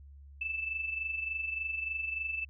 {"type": "tone with amplitude modulation", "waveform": "sine", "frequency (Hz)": 2637, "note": "E7", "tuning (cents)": 0, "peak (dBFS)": -30, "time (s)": [0.41, 2.45], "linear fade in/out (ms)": 5, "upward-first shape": "sine", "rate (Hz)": 23.4, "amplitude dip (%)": 60, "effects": ["added 70 Hz sine -49 dBFS peak until 2.49 s"]}